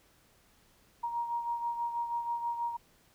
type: beating tone pair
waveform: sine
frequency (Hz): 941 / 947.2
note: A#5 / A#5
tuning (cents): +16 / +27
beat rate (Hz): 6.2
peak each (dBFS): -32 / -40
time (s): 1.03-2.77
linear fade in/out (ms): 10
effects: pink hiss -65 dBFS RMS until 3.14 s